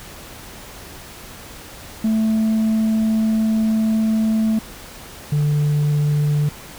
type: tone pair in turn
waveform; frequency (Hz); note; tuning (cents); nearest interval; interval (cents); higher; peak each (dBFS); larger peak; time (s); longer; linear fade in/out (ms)
sine; 220 / 147.5; A3 / D3; 0 / +8; perfect fifth; 692; first; -12; neither; 2.04-4.59 / 5.32-6.49; first; 5
effects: tanh soft clip ceiling -14 dBFS + pink hiss -38 dBFS RMS until 6.78 s